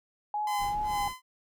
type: tone with vibrato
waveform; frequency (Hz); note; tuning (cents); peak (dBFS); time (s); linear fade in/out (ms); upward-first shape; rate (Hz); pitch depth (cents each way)
sine; 830.6; G#5; 0; -28; 0.34-1.08; 2; sine; 2.5; 30
type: tone with tremolo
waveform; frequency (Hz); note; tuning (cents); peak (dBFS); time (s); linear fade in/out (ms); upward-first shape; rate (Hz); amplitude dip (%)
sawtooth; 1021; C6; -43; -28; 0.47-1.22; 2; sine; 2.3; 100
type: noise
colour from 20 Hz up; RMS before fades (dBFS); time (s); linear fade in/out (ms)
brown; -42; 0.58-1.14; 50
effects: none